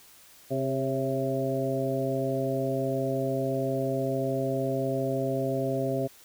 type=harmonic tone with a mistuned harmonic; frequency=133 Hz; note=C3; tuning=29 cents sharp; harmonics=1 / 2 / 3 / 4 / 5; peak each=-32 / -32 / -32 / -32 / -32 dBFS; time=0.5-6.08 s; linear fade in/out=20 ms; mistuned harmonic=4; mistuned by=+37 cents; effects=white hiss -54 dBFS RMS until 6.24 s